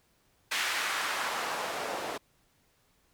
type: noise with band-pass filter sweep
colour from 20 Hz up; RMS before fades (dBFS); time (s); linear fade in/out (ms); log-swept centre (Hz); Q
white; -33; 0.51-2.18; 10; 2000 to 520; 1.1
effects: pink hiss -69 dBFS RMS until 3.13 s